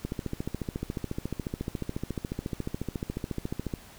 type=click train; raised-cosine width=3 ms; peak=-18 dBFS; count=53; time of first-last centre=0.05-3.738 s; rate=14.1 Hz; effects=pink hiss -51 dBFS RMS until 3.98 s